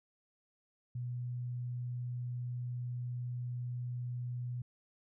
sine tone, 122.8 Hz, B2, 9 cents flat, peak -36 dBFS, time 0.95-4.62 s, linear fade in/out 5 ms, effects none

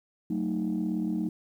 sine chord, D# diminished, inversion first, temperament just, 186.68 / 224 / 311.1 Hz, F#3 / A3 / D#4, +16 / +31 / 0 cents, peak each -30 dBFS, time 0.3-1.29 s, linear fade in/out 5 ms, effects tanh soft clip ceiling -21 dBFS + 10-bit

